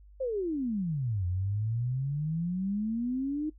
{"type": "exponential two-way sweep", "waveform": "sine", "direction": "down then up", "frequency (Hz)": [546, 87.31, 312.6], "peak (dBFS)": -28, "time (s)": [0.2, 3.5], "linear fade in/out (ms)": 10, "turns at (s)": 1.26, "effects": ["noise-tail reverb RT60 0.1 s tail -19 dB re dry", "added 50 Hz sine -51 dBFS peak until 3.58 s"]}